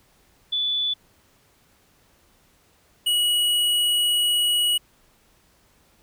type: tone pair in turn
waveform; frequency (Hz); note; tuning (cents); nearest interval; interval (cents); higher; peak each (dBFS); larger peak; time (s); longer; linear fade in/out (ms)
sine / square; 3468 / 2916; A7 / F#7; -26 / -26; minor third; 300; first; -21 / -19; second; 0.52-0.94 / 3.06-4.78; second; 10
effects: pink hiss -60 dBFS RMS until 6.02 s